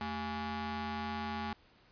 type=ring-modulated tone; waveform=sawtooth; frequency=305.8 Hz; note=D#4; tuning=30 cents flat; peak=-29 dBFS; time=0.01-1.53 s; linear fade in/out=0 ms; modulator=526 Hz; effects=pink hiss -64 dBFS RMS until 1.91 s + resampled to 11025 Hz